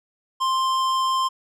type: tone with hard clipping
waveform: sine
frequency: 1049 Hz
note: C6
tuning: 4 cents sharp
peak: -21 dBFS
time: 0.4-1.29 s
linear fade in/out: 20 ms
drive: 13 dB
effects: none